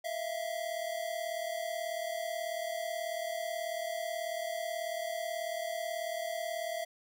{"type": "tone pair together", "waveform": "square", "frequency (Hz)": [644.7, 683], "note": ["E5", "F5"], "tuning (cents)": [-39, -39], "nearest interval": "minor second", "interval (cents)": 100, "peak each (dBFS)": [-38, -38], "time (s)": [0.04, 6.85], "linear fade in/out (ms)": 10, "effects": []}